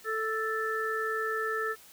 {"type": "harmonic tone", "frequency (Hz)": 440.2, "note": "A4", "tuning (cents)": 1, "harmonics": [1, 3, 4], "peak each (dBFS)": [-33, -33, -33], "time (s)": [0.04, 1.76], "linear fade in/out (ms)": 50, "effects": ["white hiss -54 dBFS RMS until 1.92 s"]}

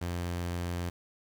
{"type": "tone", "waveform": "sawtooth", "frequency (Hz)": 87.3, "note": "F2", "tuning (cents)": 0, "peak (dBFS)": -28, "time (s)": [0.01, 0.9], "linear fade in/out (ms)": 10, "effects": ["9-bit"]}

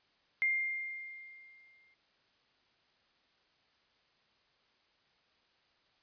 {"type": "tone with exponential decay", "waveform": "sine", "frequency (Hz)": 2110, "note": "C7", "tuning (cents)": 14, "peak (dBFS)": -26, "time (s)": [0.42, 1.94], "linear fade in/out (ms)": 0, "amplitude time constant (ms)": 330, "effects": ["white hiss -71 dBFS RMS until 6.02 s", "resampled to 11025 Hz"]}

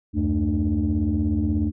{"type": "tone cluster", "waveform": "sine", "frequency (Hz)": [75.6, 92.3, 220.2, 298.1], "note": ["D#2", "F#2", "A3", "D4"], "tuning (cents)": [-49, -4, 2, 26], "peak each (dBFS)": -24, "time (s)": [0.13, 1.72], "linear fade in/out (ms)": 50, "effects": ["tanh soft clip ceiling -13 dBFS"]}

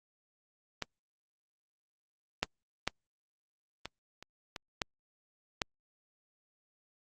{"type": "clicks", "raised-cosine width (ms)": 0.2, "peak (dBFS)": [-16, -10, -11, -21, -30, -22, -13, -12], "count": 8, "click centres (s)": [0.823, 2.43, 2.876, 3.856, 4.226, 4.562, 4.818, 5.618], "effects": ["Opus 48 kbps"]}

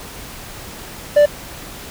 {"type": "tone", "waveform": "triangle", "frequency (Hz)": 587.3, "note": "D5", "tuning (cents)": 0, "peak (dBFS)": -5, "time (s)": [1.16, 1.26], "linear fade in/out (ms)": 10, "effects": ["pink hiss -34 dBFS RMS until 1.9 s"]}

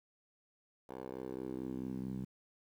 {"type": "tone with band-pass filter sweep", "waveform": "10% pulse", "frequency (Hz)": 64.6, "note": "C2", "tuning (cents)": -21, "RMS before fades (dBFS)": -42, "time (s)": [0.89, 2.25], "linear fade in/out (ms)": 5, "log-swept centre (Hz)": [630, 170], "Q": 2.1, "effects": ["11-bit"]}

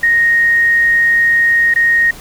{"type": "tone with dropouts", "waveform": "sine", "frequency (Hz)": 1864.7, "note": "A#6", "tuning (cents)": 0, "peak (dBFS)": -8, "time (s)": [0.03, 2.11], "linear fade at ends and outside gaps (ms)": 5, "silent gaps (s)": [1.74, 1.759], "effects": ["pink hiss -35 dBFS RMS until 2.2 s"]}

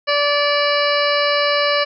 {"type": "harmonic tone", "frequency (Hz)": 580, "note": "D5", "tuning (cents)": -22, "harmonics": [1, 2, 3, 4, 5, 7, 8, 9], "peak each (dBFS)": [-18, -21, -23, -24, -25, -26, -27, -28], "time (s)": [0.07, 1.85], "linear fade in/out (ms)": 20, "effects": []}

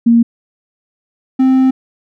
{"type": "tone pair in turn", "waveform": ["sine", "triangle"], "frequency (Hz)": [233.1, 261.6], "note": ["A#3", "C4"], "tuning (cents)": [0, 0], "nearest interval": "major second", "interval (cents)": 200, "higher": "second", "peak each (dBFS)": -5, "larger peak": "neither", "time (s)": [[0.06, 0.23], [1.39, 1.71]], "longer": "second", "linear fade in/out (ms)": 10, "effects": []}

